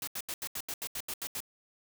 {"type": "noise bursts", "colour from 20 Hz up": "white", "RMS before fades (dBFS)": -37, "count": 11, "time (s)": [0.02, 1.404], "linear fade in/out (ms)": 2, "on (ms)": 54, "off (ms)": 79, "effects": []}